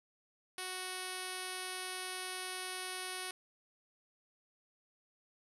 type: tone with low-pass filter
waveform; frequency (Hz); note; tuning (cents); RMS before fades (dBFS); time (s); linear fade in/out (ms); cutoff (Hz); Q
5% pulse; 370; F#4; 0; -42; 0.58-3.31; 2; 9600; 3
effects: none